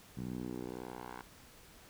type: tone with band-pass filter sweep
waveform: 10% pulse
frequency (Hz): 61.74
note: B1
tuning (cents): 0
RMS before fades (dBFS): -43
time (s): 0.17-1.22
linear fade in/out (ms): 5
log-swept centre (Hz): 160 to 1200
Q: 1.4
effects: pink hiss -58 dBFS RMS until 1.89 s